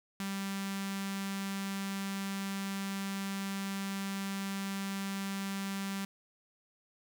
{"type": "tone with notch filter", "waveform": "sawtooth", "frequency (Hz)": 196, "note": "G3", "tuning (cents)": 0, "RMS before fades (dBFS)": -37, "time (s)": [0.2, 6.05], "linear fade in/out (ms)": 2, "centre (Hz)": 480, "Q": 0.5, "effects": ["10-bit"]}